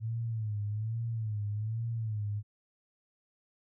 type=tone with vibrato; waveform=sine; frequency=109.4 Hz; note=A2; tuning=9 cents flat; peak=-31 dBFS; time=0-2.43 s; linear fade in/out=50 ms; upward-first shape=sine; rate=1.2 Hz; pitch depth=100 cents each way; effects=none